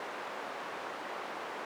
white band-pass noise, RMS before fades -41 dBFS, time 0-1.65 s, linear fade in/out 2 ms, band 380 to 1200 Hz, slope 12 dB/octave, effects none

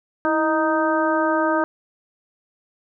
harmonic tone with a mistuned harmonic, 311.4 Hz, D#4, 2 cents sharp, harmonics 1 / 2 / 3 / 4 / 5, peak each -22 / -22 / -24 / -25 / -26 dBFS, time 0.25-1.64 s, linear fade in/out 0 ms, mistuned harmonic 1, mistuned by +67 cents, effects none

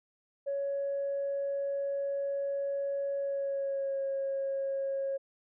sine tone with pitch glide, 558 to 545.6 Hz, C#5 to C#5, +11 to -28 cents, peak -29 dBFS, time 0.46-5.18 s, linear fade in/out 20 ms, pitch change -39 cents, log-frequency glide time 3.17-4.01 s, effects tanh soft clip ceiling -26 dBFS

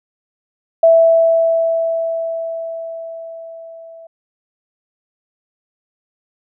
sine tone with level ramp, 659.3 Hz, E5, in tune, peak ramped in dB -5 to -35 dBFS, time 0.83-4.07 s, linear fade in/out 5 ms, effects none

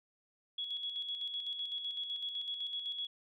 sine tone with tremolo, 3355 Hz, G#7, 17 cents sharp, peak -35 dBFS, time 0.58-3.07 s, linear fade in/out 5 ms, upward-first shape square, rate 7.9 Hz, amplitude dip 45%, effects none

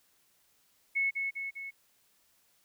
sine tone with echo, 2197 Hz, C#7, 16 cents flat, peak -26 dBFS, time 0.95-1.11 s, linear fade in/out 20 ms, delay 200 ms, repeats 3, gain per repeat -4 dB, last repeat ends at 1.71 s, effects white hiss -69 dBFS RMS until 2.64 s

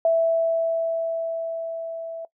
sine tone with level ramp, 659.3 Hz, E5, in tune, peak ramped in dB -15 to -30 dBFS, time 0.05-2.25 s, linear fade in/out 2 ms, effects noise-tail reverb RT60 0.1 s tail -20 dB re dry

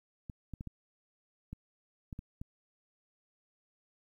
clicks, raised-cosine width 5 ms, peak -29 dBFS, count 8, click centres 0.298 / 0.537 / 0.609 / 0.673 / 1.53 / 2.128 / 2.191 / 2.415 s, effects 11-bit

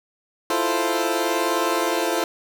20% pulse chord, F major seventh, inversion third, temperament equal, 329.6 / 349.2 / 440 / 523.3 Hz, E4 / F4 / A4 / C5, 0 / 0 / 0 / 0 cents, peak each -21 dBFS, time 0.5-2.24 s, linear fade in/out 2 ms, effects none

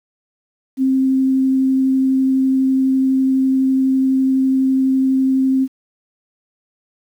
sine tone with vibrato, 264.2 Hz, C4, 17 cents sharp, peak -12 dBFS, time 0.77-5.68 s, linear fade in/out 50 ms, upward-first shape triangle, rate 12 Hz, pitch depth 8 cents each way, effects 8-bit

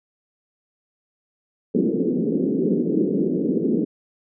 pink band-pass noise, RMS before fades -21 dBFS, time 1.74-3.85 s, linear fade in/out 10 ms, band 180 to 440 Hz, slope 48 dB/octave, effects none

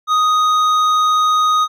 sine tone with hard clipping, 1247 Hz, D#6, 3 cents sharp, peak -13 dBFS, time 0.07-1.68 s, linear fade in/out 50 ms, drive 8 dB, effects none

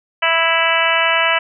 harmonic tone, 329.6 Hz, E4, in tune, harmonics 2 / 3 / 4 / 5 / 6 / 7 / 8 / 9, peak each -21 / -21 / -21 / -21 / -21 / -21 / -21 / -21 dBFS, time 0.22-1.39 s, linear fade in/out 10 ms, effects none

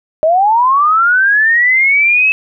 sine linear sweep, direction up, 607 to 2606 Hz, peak -7 dBFS, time 0.23-2.32 s, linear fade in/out 0 ms, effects none

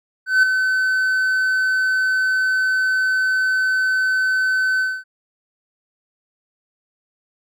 triangle tone with ADSR envelope, 1521 Hz, F#6, 47 cents sharp, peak -7 dBFS, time 0.26-5.04 s, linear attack 170 ms, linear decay 5 ms, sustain -7 dB, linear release 240 ms, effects none

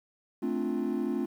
triangle chord, D minor seventh, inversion second, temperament equal, 220 / 261.6 / 293.7 / 349.2 Hz, A3 / C4 / D4 / F4, 0 / 0 / 0 / 0 cents, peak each -31 / -30 / -32 / -31 dBFS, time 0.42-1.26 s, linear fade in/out 10 ms, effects tanh soft clip ceiling -19 dBFS + 10-bit

